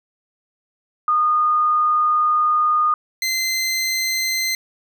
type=tone pair in turn; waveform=sine / 20% pulse; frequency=1226 / 2067 Hz; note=D#6 / C7; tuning=-26 / -22 cents; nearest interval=major sixth; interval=904 cents; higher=second; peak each=-14 dBFS; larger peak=neither; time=1.08-2.94 / 3.22-4.55 s; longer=first; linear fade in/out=2 ms; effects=none